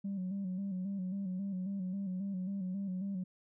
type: tone with vibrato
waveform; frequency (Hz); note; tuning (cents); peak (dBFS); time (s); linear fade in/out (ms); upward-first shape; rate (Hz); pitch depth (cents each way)
sine; 190.7; G3; -47; -33; 0.04-3.24; 10; square; 3.7; 63
effects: tanh soft clip ceiling -32 dBFS